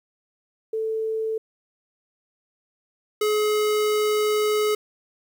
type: tone pair in turn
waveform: sine / square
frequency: 441.8 / 424 Hz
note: A4 / G#4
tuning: +7 / +36 cents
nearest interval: minor second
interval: 71 cents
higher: first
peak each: -23 / -20 dBFS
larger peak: second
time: 0.73-1.38 / 3.21-4.75 s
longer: second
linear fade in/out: 5 ms
effects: 10-bit